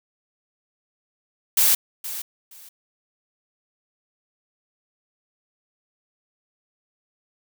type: noise with echo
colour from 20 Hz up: blue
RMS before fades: -17 dBFS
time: 1.57-1.75 s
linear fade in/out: 5 ms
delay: 470 ms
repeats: 2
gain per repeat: -14 dB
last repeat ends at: 2.69 s
effects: none